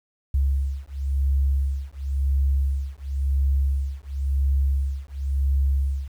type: beating tone pair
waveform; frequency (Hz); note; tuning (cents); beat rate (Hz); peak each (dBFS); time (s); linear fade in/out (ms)
sine; 68 / 68.95; C#2 / C#2; -33 / -9; 0.95; -23; 0.34-6.08; 5
effects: 9-bit